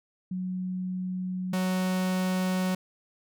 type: tone pair in turn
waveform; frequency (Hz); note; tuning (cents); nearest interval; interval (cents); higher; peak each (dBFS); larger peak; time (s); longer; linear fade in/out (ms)
sine / 45% pulse; 184 / 185.17; F#3 / F#3; -9 / +2; unison; 11; second; -29 / -25; second; 0.31-1.53 / 1.53-2.75; neither; 5
effects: none